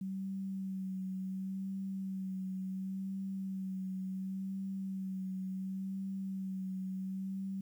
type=tone with vibrato; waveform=sine; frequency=190.6 Hz; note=G3; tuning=48 cents flat; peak=-36 dBFS; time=0.01-7.61 s; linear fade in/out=5 ms; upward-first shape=sine; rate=0.7 Hz; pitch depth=21 cents each way; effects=11-bit